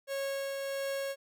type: tone with tremolo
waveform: 45% pulse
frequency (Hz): 549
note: C#5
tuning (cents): -17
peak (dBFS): -32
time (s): 0.07-1.16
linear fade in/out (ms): 50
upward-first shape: triangle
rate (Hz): 1.5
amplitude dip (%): 30
effects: none